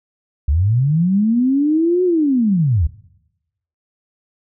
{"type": "linear two-way sweep", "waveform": "sine", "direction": "up then down", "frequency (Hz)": [65.41, 370, 67.1], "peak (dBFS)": -12, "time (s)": [0.48, 2.87], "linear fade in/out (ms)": 5, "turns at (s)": 2.04, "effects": ["noise-tail reverb RT60 0.9 s tail -21 dB re dry"]}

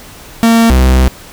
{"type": "tone pair in turn", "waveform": "45% pulse", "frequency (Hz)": [229, 64.26], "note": ["A#3", "C2"], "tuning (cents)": [-31, -31], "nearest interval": "octave + minor seventh", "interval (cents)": 2200, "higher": "first", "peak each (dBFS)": -5, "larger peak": "neither", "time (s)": [[0.43, 0.7], [0.7, 1.08]], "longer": "second", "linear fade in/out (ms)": 0, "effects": ["pink hiss -34 dBFS RMS until 1.32 s"]}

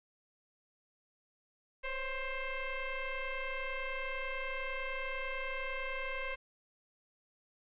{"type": "tone with frequency modulation", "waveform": "sine", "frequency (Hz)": 1046.5, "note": "C6", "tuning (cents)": 0, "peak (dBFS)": -35, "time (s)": [1.83, 6.36], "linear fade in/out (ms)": 20, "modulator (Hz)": 531, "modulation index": 3.1, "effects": ["resampled to 8000 Hz", "11-bit"]}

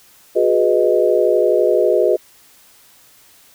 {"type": "chord", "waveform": "sine", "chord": "G# minor seventh", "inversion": "third", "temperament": "equal with one note detuned", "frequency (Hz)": [363.2, 415.3, 493.9, 622.3], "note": ["F#4", "G#4", "B4", "D#5"], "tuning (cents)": [-32, 0, 0, 0], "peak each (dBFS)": -17, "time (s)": [0.35, 2.17], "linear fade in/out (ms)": 20, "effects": ["white hiss -49 dBFS RMS until 3.54 s"]}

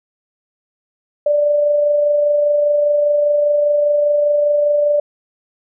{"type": "tone with amplitude modulation", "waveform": "sine", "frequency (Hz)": 587.3, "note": "D5", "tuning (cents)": 0, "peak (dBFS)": -10, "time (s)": [1.26, 5], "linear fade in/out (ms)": 5, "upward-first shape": "sine", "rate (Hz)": 25, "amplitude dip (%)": 30, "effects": []}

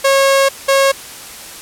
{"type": "tone pair in turn", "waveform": "sawtooth", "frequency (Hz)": [546, 546], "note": ["C#5", "C#5"], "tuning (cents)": [-26, -26], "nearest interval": "unison", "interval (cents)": 0, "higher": "neither", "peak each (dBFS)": -5, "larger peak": "neither", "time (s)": [[0.04, 0.49], [0.68, 0.92]], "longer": "first", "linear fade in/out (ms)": 10, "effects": ["white hiss -32 dBFS RMS until 1.61 s", "low-pass 12000 Hz 12 dB/octave"]}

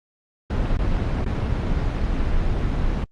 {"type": "noise with dropouts", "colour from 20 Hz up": "brown", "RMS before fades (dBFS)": -21, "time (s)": [0.5, 3.04], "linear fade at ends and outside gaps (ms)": 2, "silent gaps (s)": [[0.771, 0.79], [1.245, 1.262]], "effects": ["low-pass 4000 Hz 12 dB/octave", "Opus 24 kbps"]}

